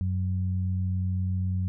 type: tone pair together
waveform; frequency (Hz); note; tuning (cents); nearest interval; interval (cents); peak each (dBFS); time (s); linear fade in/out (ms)
sine; 92.93 / 185; F#2 / F#3; +8 / 0; octave; 1192; -25 / -33; 0.01-1.68; 0
effects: none